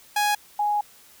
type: tone pair in turn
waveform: sawtooth / sine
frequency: 830.6 / 830.6 Hz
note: G#5 / G#5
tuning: 0 / 0 cents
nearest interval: unison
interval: 0 cents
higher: neither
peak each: -16 / -20 dBFS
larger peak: first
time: 0.16-0.35 / 0.59-0.81 s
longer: second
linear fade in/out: 5 ms
effects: white hiss -52 dBFS RMS until 1.2 s